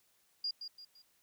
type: tone with echo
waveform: sine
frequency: 4830 Hz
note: D8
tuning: 48 cents sharp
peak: -33 dBFS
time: 0.44-0.51 s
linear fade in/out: 5 ms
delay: 170 ms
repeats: 3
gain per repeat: -8 dB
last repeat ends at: 1.02 s
effects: white hiss -72 dBFS RMS until 1.22 s